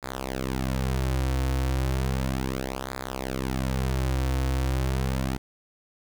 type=tone with flanger; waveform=sawtooth; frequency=65.41 Hz; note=C2; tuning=in tune; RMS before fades=-27 dBFS; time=0.02-5.38 s; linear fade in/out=20 ms; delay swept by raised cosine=0.34 to 5.04 ms; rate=0.34 Hz; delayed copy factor=-0.9; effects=8-bit